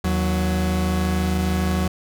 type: tone pair together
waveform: 40% pulse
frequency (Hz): 79.5 / 185.3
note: D#2 / F#3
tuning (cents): +38 / +3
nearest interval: octave + minor third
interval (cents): 1465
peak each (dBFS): -21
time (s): 0.04-1.88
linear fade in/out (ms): 5
effects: none